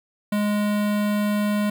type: tone with notch filter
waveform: square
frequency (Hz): 207.7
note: G#3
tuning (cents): 0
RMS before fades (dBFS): -22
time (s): 0.32-1.7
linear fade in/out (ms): 5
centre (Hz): 5800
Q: 1.3
effects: 9-bit